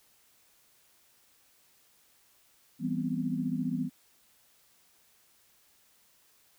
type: chord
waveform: sine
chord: C major seventh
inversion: first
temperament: equal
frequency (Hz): 164.81 / 196 / 246.9 / 261.6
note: E3 / G3 / B3 / C4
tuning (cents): 0 / 0 / 0 / 0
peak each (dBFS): -35 / -36 / -32 / -36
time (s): 2.79-3.9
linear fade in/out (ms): 50
effects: white hiss -65 dBFS RMS until 6.58 s